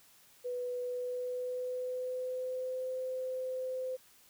sine tone with pitch glide, 493.9 to 514 Hz, B4 to C5, 0 to -31 cents, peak -34 dBFS, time 0.44-3.97 s, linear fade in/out 20 ms, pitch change +69 cents, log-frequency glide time 0.81-2.92 s, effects white hiss -62 dBFS RMS until 4.29 s

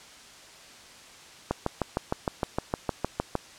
click train, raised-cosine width 1 ms, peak -11 dBFS, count 13, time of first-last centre 1.51-3.353 s, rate 6.51 Hz, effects white hiss -49 dBFS RMS until 3.58 s + low-pass 7000 Hz 12 dB/octave

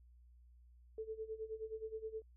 sine tone with tremolo, 440 Hz, A4, in tune, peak -39 dBFS, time 0.98-2.22 s, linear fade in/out 2 ms, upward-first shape sine, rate 9.5 Hz, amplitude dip 85%, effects added 60 Hz sine -60 dBFS peak until 2.36 s

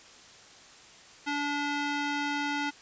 square tone with band-pass filter, 288.9 Hz, D4, 28 cents flat, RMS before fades -31 dBFS, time 1.26-2.71 s, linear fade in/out 20 ms, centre 1900 Hz, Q 0.64, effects white hiss -52 dBFS RMS until 2.81 s + resampled to 16000 Hz

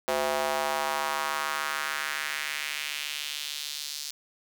square tone with high-pass filter sweep, 73.42 Hz, D2, in tune, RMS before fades -31 dBFS, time 0.08-4.11 s, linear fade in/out 0 ms, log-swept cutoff 550 to 4800 Hz, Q 1.9, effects none

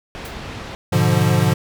pink low-pass noise, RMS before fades -32 dBFS, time 0.15-0.75 s, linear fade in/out 0 ms, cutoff 3800 Hz, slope 12 dB/octave
white noise with exponential decay, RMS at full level -35 dBFS, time 0.25-0.39 s, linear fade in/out 1 ms, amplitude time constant 30 ms
square chord, G# diminished seventh, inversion none, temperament equal, 103.83 / 123.47 / 146.83 / 174.61 Hz, G#2 / B2 / D3 / F3, 0 / 0 / 0 / 0 cents, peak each -20 dBFS, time 0.92-1.54 s, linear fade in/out 10 ms
effects none

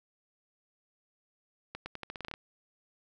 accelerating click train, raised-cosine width 0.3 ms, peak -23 dBFS, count 11, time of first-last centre 1.75-2.339 s, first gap 110 ms, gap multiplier 0.85, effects none

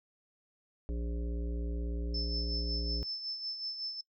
harmonic tone, 58.27 Hz, A#1, in tune, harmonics 1 / 3 / 5 / 7 / 9 / 10, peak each -33 / -45 / -44 / -47 / -53 / -59 dBFS, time 0.89-3.03 s, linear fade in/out 0 ms
sine tone with tremolo, 5274 Hz, E8, in tune, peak -34 dBFS, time 2.14-4.01 s, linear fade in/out 5 ms, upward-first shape sine, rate 5.4 Hz, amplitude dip 55%
effects noise-tail reverb RT60 0.1 s tail -22 dB re dry

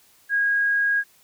sine tone, 1639 Hz, G#6, 23 cents flat, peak -18 dBFS, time 0.29-1.04 s, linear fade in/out 50 ms, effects white hiss -57 dBFS RMS until 1.23 s

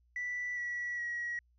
sine tone with pitch steps, 1969 / 1939.7 / 1910.7 Hz, B6 / B6 / A#6, -6 / -32 / +42 cents, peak -33 dBFS, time 0.16-1.39 s, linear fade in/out 2 ms, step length 410 ms, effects tanh soft clip ceiling -31 dBFS + added 60 Hz sine -66 dBFS peak until 1.58 s

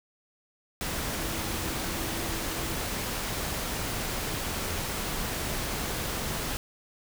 sine tone in noise, 329.2 Hz, E4, 2 cents flat, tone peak -41 dBFS, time 1.17-2.74 s, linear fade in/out 0 ms, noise pink, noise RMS -32 dBFS, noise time 0.81-6.57 s, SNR -12 dB, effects none

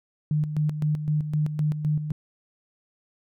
sine tone with tremolo, 151.5 Hz, D#3, 46 cents flat, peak -20 dBFS, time 0.31-2.12 s, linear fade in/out 2 ms, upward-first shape square, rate 3.9 Hz, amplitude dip 60%, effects none

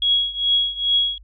sine tone with tremolo, 3322 Hz, G#7, in tune, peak -13 dBFS, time 0.02-1.18 s, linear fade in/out 2 ms, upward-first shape triangle, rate 2.4 Hz, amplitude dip 90%, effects added 50 Hz sine -43 dBFS peak until 1.23 s

